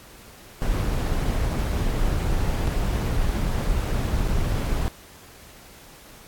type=noise with dropouts; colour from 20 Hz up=brown; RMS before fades=-23 dBFS; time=0.62-4.88 s; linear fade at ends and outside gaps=0 ms; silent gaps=1.533-1.539 / 2.672-2.676 / 3.85-3.854 / 4.277-4.284 s; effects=pink hiss -47 dBFS RMS until 6.27 s + AAC 64 kbps